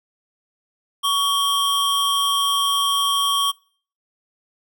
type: tone pair together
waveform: square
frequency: 1126 / 3185 Hz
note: C#6 / G7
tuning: +27 / +27 cents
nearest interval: octave + tritone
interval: 1800 cents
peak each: -21 dBFS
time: 1.03-3.52 s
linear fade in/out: 20 ms
effects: noise-tail reverb RT60 0.5 s tail -24 dB re dry